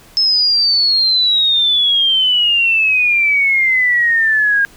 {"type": "exponential sweep", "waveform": "sine", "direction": "down", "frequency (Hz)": [5250, 1613], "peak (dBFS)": -10, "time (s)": [0.17, 4.65], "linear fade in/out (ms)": 0, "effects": ["pink hiss -44 dBFS RMS until 4.76 s"]}